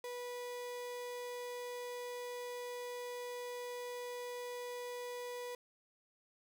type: tone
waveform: 35% pulse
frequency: 489.8 Hz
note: B4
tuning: 14 cents flat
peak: -40 dBFS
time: 0.04-5.55 s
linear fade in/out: 2 ms
effects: none